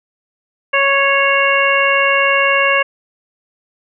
harmonic tone with a mistuned harmonic, 554.4 Hz, C#5, in tune, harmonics 1 / 2 / 3 / 4 / 5, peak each -17 / -17 / -17 / -17 / -17 dBFS, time 0.73-2.83 s, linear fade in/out 10 ms, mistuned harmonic 4, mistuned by -21 cents, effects none

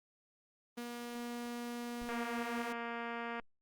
sawtooth tone, 239.2 Hz, A#3, 45 cents sharp, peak -36 dBFS, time 0.77-2.73 s, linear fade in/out 10 ms
brown noise with exponential decay, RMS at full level -44 dBFS, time 2.01-2.16 s, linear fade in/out 5 ms, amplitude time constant 31 ms
click train, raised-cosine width 0.5 ms, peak -27 dBFS, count 307, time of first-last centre 2.09-3.398 s, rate 234 Hz
effects Opus 32 kbps

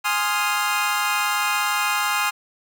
25% pulse chord, F minor seventh, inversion first, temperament equal, 830.6 / 1046.5 / 1244.5 / 1396.9 Hz, Ab5 / C6 / Eb6 / F6, 0 / 0 / 0 / 0 cents, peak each -22 dBFS, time 0.04-2.31 s, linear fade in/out 20 ms, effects none

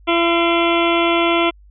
harmonic tone with a mistuned harmonic, 338.6 Hz, E4, 46 cents sharp, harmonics 1 / 2 / 3 / 4 / 6 / 7 / 8 / 9 / 10, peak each -17 / -20 / -22 / -23 / -25 / -25 / -26 / -27 / -27 dBFS, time 0.07-1.51 s, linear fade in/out 20 ms, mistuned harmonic 6, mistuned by +48 cents, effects added 50 Hz sine -43 dBFS peak until 1.7 s

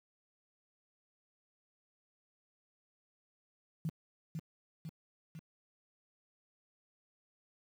sine tone with echo, 159.7 Hz, D#3, 45 cents sharp, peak -32 dBFS, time 3.85-3.89 s, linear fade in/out 0 ms, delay 500 ms, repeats 3, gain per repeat -4 dB, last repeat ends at 5.39 s, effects high-pass 100 Hz 12 dB/octave + 10-bit

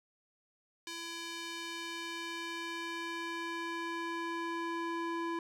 square tone with band-pass filter sweep, 335.6 Hz, E4, 31 cents sharp, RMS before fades -39 dBFS, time 0.87-5.39 s, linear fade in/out 2 ms, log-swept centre 4400 to 920 Hz, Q 0.83, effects none

